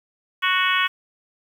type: harmonic tone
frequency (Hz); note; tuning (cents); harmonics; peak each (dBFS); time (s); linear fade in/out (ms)
370; F#4; 0; 3 / 4 / 5 / 6 / 7 / 8 / 9; -23 / -24 / -25 / -26 / -26 / -27 / -28; 0.42-0.88; 20
effects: 8-bit